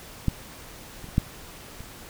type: clicks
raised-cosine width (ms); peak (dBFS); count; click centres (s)
5; -9 / -28 / -29 / -7 / -28; 5; 0.283 / 1.043 / 1.089 / 1.181 / 1.806
effects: pink hiss -44 dBFS RMS until 2.09 s